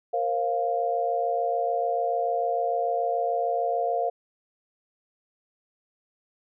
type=chord; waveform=sine; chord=Bb suspended second; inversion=none; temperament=equal with one note detuned; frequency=466.2 / 533 / 698.5 Hz; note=Bb4 / C5 / F5; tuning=0 / +32 / 0 cents; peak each=-29 / -30 / -25 dBFS; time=0.13-4.1 s; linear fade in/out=10 ms; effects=none